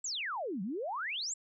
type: exponential two-way sweep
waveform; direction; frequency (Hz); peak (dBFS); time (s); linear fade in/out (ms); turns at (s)
sine; down then up; 7902 to 175.3 to 7902; -34; 0.04-1.34; 5; 0.62
effects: none